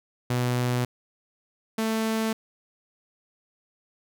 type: tone pair in turn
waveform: sawtooth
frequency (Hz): 123.47 / 221.8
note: B2 / A3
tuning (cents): 0 / +14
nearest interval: minor seventh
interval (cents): 1014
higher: second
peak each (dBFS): -19 / -20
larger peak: first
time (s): 0.3-0.85 / 1.78-2.33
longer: neither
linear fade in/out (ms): 5
effects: none